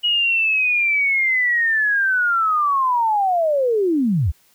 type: linear sweep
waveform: sine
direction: down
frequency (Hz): 2915 to 62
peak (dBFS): -15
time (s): 0.03-4.32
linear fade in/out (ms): 20
effects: white hiss -57 dBFS RMS until 4.54 s